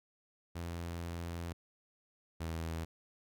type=tone pair in turn; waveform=sawtooth; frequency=85.1 / 81.87 Hz; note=F2 / E2; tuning=-44 / -11 cents; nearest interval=minor second; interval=67 cents; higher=first; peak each=-35 / -33 dBFS; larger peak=second; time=0.55-1.53 / 2.4-2.85 s; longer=first; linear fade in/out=10 ms; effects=none